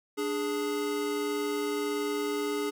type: tone pair together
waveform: square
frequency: 293.7 / 415.4 Hz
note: D4 / G#4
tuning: 0 / 0 cents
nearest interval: tritone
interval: 600 cents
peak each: -34 / -31 dBFS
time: 0.17-2.71 s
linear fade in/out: 20 ms
effects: none